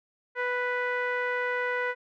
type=tone with low-pass filter; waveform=sawtooth; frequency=493.9 Hz; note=B4; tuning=in tune; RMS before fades=-29 dBFS; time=0.35-1.95 s; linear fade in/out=50 ms; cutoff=1800 Hz; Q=5.5; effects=none